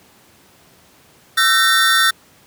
square tone cluster, 1335 / 1531 / 1844 / 3565 Hz, E6 / G6 / A#6 / A7, +22 / -41 / -19 / +22 cents, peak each -18 dBFS, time 1.37-2.11 s, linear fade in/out 10 ms, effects pink hiss -50 dBFS RMS until 2.46 s + high-pass 100 Hz 12 dB/octave

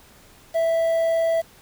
triangle tone with quantisation, 659 Hz, E5, 1 cent flat, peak -16 dBFS, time 0.54-1.42 s, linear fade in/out 20 ms, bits 7, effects pink hiss -51 dBFS RMS until 1.61 s

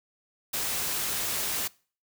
white noise, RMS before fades -30 dBFS, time 0.53-1.68 s, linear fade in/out 10 ms, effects noise-tail reverb RT60 0.4 s tail -23 dB re dry

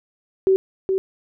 sine tone with echo, 381.9 Hz, G4, 45 cents flat, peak -12 dBFS, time 0.47-0.56 s, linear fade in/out 0 ms, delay 420 ms, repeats 1, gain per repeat -5 dB, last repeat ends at 0.98 s, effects none

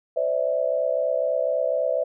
sine tone cluster, 514 / 578 / 646 Hz, C5 / D5 / E5, -31 / -28 / -35 cents, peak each -25 dBFS, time 0.16-2.04 s, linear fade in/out 10 ms, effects none

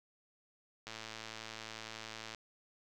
click train, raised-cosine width 0.2 ms, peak -27 dBFS, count 165, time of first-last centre 0.87-2.347 s, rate 111 Hz, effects none

